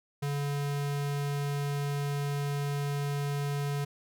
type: tone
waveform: square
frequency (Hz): 142.9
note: D3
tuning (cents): -47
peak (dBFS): -30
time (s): 0.22-3.85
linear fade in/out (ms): 10
effects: none